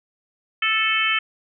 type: harmonic tone with a mistuned harmonic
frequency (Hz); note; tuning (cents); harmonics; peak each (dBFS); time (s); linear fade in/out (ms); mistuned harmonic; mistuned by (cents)
440; A4; 0; 3 / 4 / 5 / 6 / 7; -25 / -26 / -24 / -23 / -24; 0.62-1.19; 5; 6; -17
effects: none